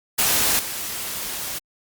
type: noise with level steps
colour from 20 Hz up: white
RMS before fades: -19 / -29 dBFS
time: 0.18-1.59 s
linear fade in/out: 10 ms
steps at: 0.59 s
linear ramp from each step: 2 ms
effects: Opus 48 kbps